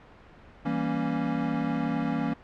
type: chord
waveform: square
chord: E diminished seventh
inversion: none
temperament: equal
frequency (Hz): 164.81 / 196 / 233.1 / 277.2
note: E3 / G3 / Bb3 / Db4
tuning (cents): 0 / 0 / 0 / 0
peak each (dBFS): -33 / -36 / -31 / -31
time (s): 0.65-2.34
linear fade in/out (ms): 10
effects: pink hiss -51 dBFS RMS until 2.43 s + low-pass 2000 Hz 12 dB/octave